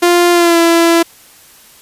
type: tone with pitch glide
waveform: sawtooth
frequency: 349.2 to 335.6 Hz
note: F4 to E4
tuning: 0 to +31 cents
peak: -3 dBFS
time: 0.02-1.03 s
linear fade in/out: 10 ms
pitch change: -69 cents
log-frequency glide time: 0.32-0.58 s
effects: white hiss -42 dBFS RMS until 1.81 s + resampled to 32000 Hz